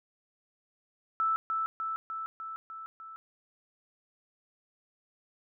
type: tone with echo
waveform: sine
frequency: 1318 Hz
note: E6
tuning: 1 cent flat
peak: -25 dBFS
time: 1.2-1.36 s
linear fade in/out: 0 ms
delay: 300 ms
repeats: 6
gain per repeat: -3 dB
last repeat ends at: 3.16 s
effects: none